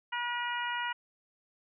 harmonic tone, 481.5 Hz, B4, 44 cents flat, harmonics 2 / 3 / 4 / 5 / 6, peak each -35 / -37 / -38 / -43 / -40 dBFS, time 0.12-0.93 s, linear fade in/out 10 ms, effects none

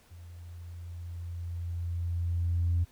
sine tone with level ramp, 86 Hz, F2, 26 cents flat, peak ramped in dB -45 to -22 dBFS, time 0.1-2.85 s, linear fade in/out 20 ms, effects tanh soft clip ceiling -20 dBFS + pink hiss -62 dBFS RMS until 2.91 s

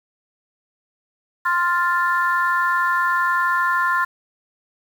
sine chord, F major, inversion second, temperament equal, 1046.5 / 1396.9 / 1760 Hz, C6 / F6 / A6, 0 / 0 / 0 cents, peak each -19 / -21 / -22 dBFS, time 1.45-4.05 s, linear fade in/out 10 ms, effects tanh soft clip ceiling -7 dBFS + 7-bit

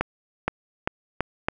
accelerating click train, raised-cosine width 0.5 ms, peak -7 dBFS, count 5, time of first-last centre 0.01-1.485 s, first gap 470 ms, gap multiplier 0.84, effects none

